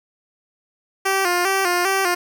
10% pulse tone with vibrato, 370 Hz, F#4, in tune, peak -9 dBFS, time 1.05-2.15 s, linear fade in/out 10 ms, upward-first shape square, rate 2.5 Hz, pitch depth 79 cents each way, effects none

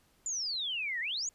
sine exponential two-way sweep, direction down then up, 7220 to 1792 to 7220 Hz, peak -32 dBFS, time 0.26-1.29 s, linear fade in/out 2 ms, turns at 1 s, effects pink hiss -68 dBFS RMS until 1.34 s + resampled to 32000 Hz

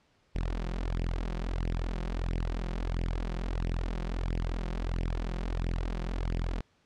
sawtooth tone with flanger, 42.6 Hz, F1, 42 cents flat, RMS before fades -32 dBFS, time 0.35-6.61 s, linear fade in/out 0 ms, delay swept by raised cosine 0.36 to 5.66 ms, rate 1.5 Hz, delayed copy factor +0.8, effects pink hiss -68 dBFS RMS until 6.85 s + low-pass 5000 Hz 12 dB/octave

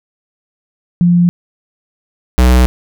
sine / square tone pair in turn, 174.5 / 62.3 Hz, F3 / B1, -1 / +16 cents, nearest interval octave + tritone, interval 1783 cents, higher first, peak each -6 dBFS, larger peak neither, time 1.01-1.29 / 2.38-2.66 s, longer neither, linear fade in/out 0 ms, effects none

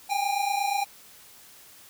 square tone pair together, 790 / 818.5 Hz, G5 / G#5, +13 / -25 cents, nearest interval minor second, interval 62 cents, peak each -28 dBFS, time 0.09-0.85 s, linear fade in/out 20 ms, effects white hiss -51 dBFS RMS until 1.89 s

